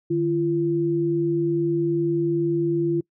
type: tone pair together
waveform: sine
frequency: 151.6 / 340.3 Hz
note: D#3 / F4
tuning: -45 / -45 cents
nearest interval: octave + major second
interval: 1400 cents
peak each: -26 / -20 dBFS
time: 0.1-3.01 s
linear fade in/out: 10 ms
effects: noise-tail reverb RT60 0.1 s tail -24 dB re dry